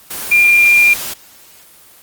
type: tone in noise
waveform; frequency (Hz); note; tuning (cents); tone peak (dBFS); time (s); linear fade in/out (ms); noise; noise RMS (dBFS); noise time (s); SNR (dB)
sine; 2396; D7; +34; -6; 0.31-0.94; 10; white; -24; 0.1-1.14; +15
effects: white hiss -43 dBFS RMS until 2.02 s + Opus 24 kbps